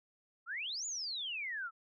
sine exponential two-way sweep, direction up then down, 1287 to 7100 to 1287 Hz, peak -37 dBFS, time 0.46-1.71 s, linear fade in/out 50 ms, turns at 0.86 s, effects none

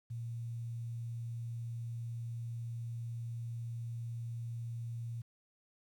sine tone with quantisation, 117 Hz, A#2, 7 cents sharp, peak -38 dBFS, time 0.1-5.22 s, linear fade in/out 10 ms, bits 11, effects none

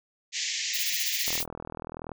white band-pass noise, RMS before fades -31 dBFS, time 0.32-1.44 s, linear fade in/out 50 ms, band 1800 to 7200 Hz, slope 96 dB/octave
violet noise with tremolo, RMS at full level -29 dBFS, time 0.73-1.46 s, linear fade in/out 20 ms, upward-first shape sine, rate 15 Hz, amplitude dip 75%
click train, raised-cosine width 1 ms, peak -23 dBFS, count 35, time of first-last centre 1.28-2.117 s, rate 40.6 Hz
effects none

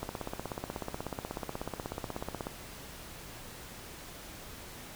click train, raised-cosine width 1 ms, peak -21 dBFS, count 41, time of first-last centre 0.03-2.469 s, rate 16.4 Hz, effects pink hiss -47 dBFS RMS until 4.95 s

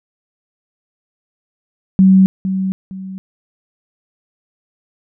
sine tone with echo, 190 Hz, F#3, 46 cents sharp, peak -5 dBFS, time 1.99-2.26 s, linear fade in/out 0 ms, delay 460 ms, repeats 2, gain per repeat -10 dB, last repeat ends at 3.18 s, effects none

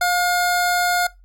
square tone pair together, 710.2 / 1434 Hz, F5 / F6, +29 / +45 cents, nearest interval octave, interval 1216 cents, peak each -20 dBFS, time 0.01-1.07 s, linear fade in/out 5 ms, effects noise-tail reverb RT60 0.2 s tail -20 dB re dry + added 45 Hz sine -46 dBFS peak until 1.24 s

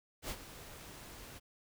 pink noise with ADSR envelope, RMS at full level -39 dBFS, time 0.22-1.4 s, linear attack 74 ms, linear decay 63 ms, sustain -12 dB, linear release 28 ms, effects none

